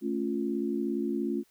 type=chord; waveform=sine; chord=A augmented; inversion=none; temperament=equal; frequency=220 / 277.2 / 349.2 Hz; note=A3 / C#4 / E#4; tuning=0 / 0 / 0 cents; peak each=-32 dBFS; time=0.01-1.44 s; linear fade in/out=50 ms; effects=white hiss -67 dBFS RMS until 1.5 s